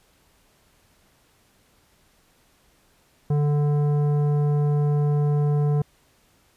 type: tone with tanh clipping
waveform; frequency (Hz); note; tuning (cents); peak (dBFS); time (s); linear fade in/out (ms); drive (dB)
triangle; 146.7; D3; -2; -20; 3.3-5.82; 5; 16
effects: pink hiss -61 dBFS RMS until 6.56 s + resampled to 32000 Hz